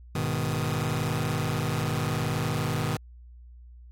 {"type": "chord", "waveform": "sawtooth", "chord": "G# minor", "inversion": "none", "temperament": "just", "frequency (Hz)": [103.83, 124.59, 155.74], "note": ["G#2", "B2", "D#3"], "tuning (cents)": [0, 16, 2], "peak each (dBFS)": [-28, -26, -25], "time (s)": [0.15, 2.97], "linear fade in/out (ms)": 5, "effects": ["added 60 Hz sine -45 dBFS peak until 3.91 s", "AAC 48 kbps"]}